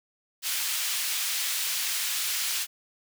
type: high-pass noise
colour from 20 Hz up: pink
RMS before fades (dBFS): -29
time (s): 0.42-2.67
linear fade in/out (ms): 50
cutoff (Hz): 2600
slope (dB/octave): 12
effects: none